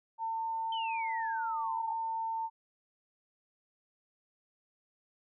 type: tone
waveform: sine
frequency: 901 Hz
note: A5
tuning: 41 cents sharp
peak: -32 dBFS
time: 0.18-2.5 s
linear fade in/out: 50 ms
type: exponential sweep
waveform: sine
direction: down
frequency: 3136 to 821 Hz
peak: -38 dBFS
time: 0.72-1.93 s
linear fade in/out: 5 ms
effects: none